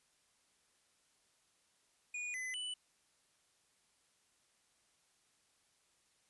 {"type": "tone with pitch steps", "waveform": "square", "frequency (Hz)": [2453, 2021, 2980], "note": ["D#7", "B6", "F#7"], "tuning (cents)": [-25, 39, 12], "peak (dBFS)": -40, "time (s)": [2.14, 2.74], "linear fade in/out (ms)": 5, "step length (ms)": 200, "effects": ["white hiss -74 dBFS RMS until 6.29 s", "resampled to 24000 Hz"]}